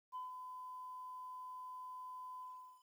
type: tone with ADSR envelope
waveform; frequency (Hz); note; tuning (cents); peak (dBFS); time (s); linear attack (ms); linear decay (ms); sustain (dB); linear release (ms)
sine; 1011; B5; +40; -40; 0.12-2.84; 36; 150; -6; 420
effects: tanh soft clip ceiling -39 dBFS + 12-bit